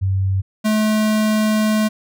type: tone pair in turn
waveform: sine / square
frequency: 95.9 / 215.3 Hz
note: G2 / A3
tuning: -37 / -37 cents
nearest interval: octave + major second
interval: 1400 cents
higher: second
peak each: -15 dBFS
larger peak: neither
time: 0.01-0.42 / 0.64-1.89 s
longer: second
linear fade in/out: 20 ms
effects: none